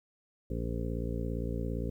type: harmonic tone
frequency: 57.5 Hz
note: A#1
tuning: 23 cents flat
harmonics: 1 / 2 / 3 / 4 / 5 / 7 / 8 / 9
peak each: -35 / -38 / -40 / -41 / -42 / -43 / -44 / -45 dBFS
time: 0.5-1.9 s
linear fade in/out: 5 ms
effects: 11-bit